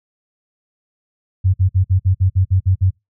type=tone bursts; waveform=sine; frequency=94.1 Hz; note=F#2; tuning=30 cents sharp; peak=-10 dBFS; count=10; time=1.44-2.908 s; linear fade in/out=20 ms; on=100 ms; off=52 ms; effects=noise-tail reverb RT60 0.2 s tail -25 dB re dry